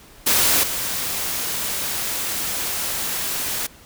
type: noise with level steps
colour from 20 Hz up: white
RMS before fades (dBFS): -17 / -25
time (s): 0.26-3.67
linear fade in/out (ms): 10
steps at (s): 0.63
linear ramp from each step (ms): 5
effects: pink hiss -47 dBFS RMS until 3.85 s